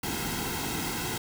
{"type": "noise with comb filter", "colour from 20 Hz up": "pink", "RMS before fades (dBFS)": -32, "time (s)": [0.03, 1.18], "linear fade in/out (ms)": 5, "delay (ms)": 1.7, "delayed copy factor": -0.75, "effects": []}